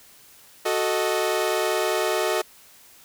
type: chord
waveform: sawtooth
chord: D# diminished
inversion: first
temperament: equal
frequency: 370 / 440 / 622.3 Hz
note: F#4 / A4 / D#5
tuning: 0 / 0 / 0 cents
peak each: -22 dBFS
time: 0.65-2.42 s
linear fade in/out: 10 ms
effects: white hiss -51 dBFS RMS until 3.04 s